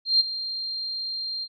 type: tone with ADSR envelope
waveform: sine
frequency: 4186 Hz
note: C8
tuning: in tune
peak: -14 dBFS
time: 0.05-1.48 s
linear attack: 150 ms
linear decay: 19 ms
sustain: -14 dB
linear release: 52 ms
effects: none